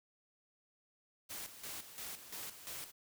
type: noise with tremolo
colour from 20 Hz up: white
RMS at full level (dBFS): -45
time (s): 1.29-2.92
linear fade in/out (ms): 20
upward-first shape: square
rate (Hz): 2.9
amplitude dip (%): 65
effects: none